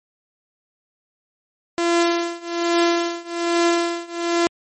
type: tone with tremolo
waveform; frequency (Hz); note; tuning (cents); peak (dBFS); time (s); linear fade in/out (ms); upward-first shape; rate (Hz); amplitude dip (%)
sawtooth; 341.3; F4; -40; -10; 1.78-4.47; 0; triangle; 1.2; 95
effects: MP3 32 kbps